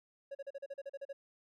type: tone bursts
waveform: triangle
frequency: 554.4 Hz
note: C#5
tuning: in tune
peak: -38 dBFS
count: 11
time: 0.31-1.13 s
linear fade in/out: 10 ms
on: 40 ms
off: 38 ms
effects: none